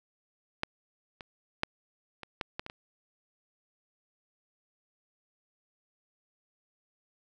clicks, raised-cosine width 0.3 ms, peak -13 / -26 / -11 / -25 / -16 / -18 / -24 / -25 dBFS, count 8, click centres 0.634 / 1.208 / 1.634 / 2.233 / 2.412 / 2.595 / 2.664 / 2.699 s, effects none

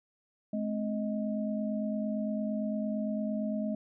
sine tone cluster, 213.9 / 262.7 / 626 Hz, A3 / C4 / D#5, -49 / +7 / +10 cents, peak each -31 / -38 / -37 dBFS, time 0.53-3.75 s, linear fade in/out 5 ms, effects none

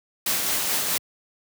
white noise with tremolo, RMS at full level -23 dBFS, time 0.26-0.98 s, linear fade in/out 5 ms, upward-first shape triangle, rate 4.7 Hz, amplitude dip 35%, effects high-pass 100 Hz 12 dB/octave

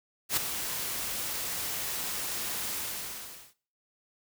white noise with ADSR envelope, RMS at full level -25 dBFS, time 0.29-3.54 s, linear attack 78 ms, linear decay 10 ms, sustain -9 dB, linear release 800 ms, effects noise-tail reverb RT60 0.4 s tail -18 dB re dry

